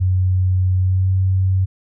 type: tone with pitch glide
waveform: sine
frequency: 92.5 to 94.33 Hz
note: F#2 to F#2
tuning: 0 to +34 cents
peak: -13 dBFS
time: 0-1.66 s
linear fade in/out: 20 ms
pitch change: +34 cents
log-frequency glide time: 0.79-1.1 s
effects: none